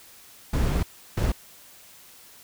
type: noise bursts at uneven times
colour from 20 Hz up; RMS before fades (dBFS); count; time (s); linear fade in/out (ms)
brown; -23; 2; 0.53-0.83 / 1.17-1.32; 5
effects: white hiss -50 dBFS RMS until 2.43 s